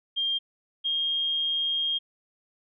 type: tone pair in turn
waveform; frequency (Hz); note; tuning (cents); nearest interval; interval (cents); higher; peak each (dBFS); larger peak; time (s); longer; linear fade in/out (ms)
sine; 3203 / 3231; G7 / G#7; +37 / -48; unison; 15; second; -24; neither; 0.16-0.39 / 0.84-1.99; second; 20
effects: none